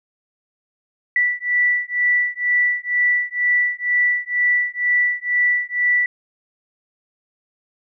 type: beating tone pair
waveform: sine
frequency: 1963 / 1965.1 Hz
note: B6 / B6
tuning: -11 / -9 cents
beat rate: 2.1 Hz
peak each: -19 dBFS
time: 1.16-6.06 s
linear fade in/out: 2 ms
effects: none